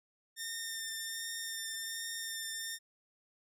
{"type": "tone with vibrato", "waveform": "10% pulse", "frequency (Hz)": 1812, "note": "A#6", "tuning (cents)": -50, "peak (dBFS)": -29, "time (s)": [0.36, 2.79], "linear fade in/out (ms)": 50, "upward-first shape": "sine", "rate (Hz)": 1.3, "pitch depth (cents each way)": 16, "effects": []}